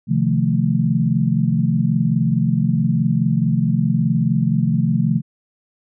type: chord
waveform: sine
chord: F dominant seventh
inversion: second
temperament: equal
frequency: 130.81 / 155.56 / 174.61 / 220 Hz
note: C3 / Eb3 / F3 / A3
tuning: 0 / 0 / 0 / 0 cents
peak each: -20 dBFS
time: 0.07-5.22 s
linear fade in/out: 50 ms
effects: none